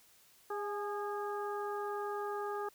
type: harmonic tone with a mistuned harmonic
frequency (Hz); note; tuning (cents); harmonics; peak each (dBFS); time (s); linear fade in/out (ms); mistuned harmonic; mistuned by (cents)
409; G#4; -26; 1 / 2 / 3 / 4; -38 / -41 / -42 / -49; 0.5-2.69; 5; 2; +33
effects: white hiss -64 dBFS RMS until 2.74 s